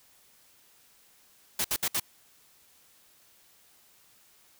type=noise bursts; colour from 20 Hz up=white; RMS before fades=-28 dBFS; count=4; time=1.59-1.999 s; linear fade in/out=5 ms; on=55 ms; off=63 ms; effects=white hiss -61 dBFS RMS until 4.59 s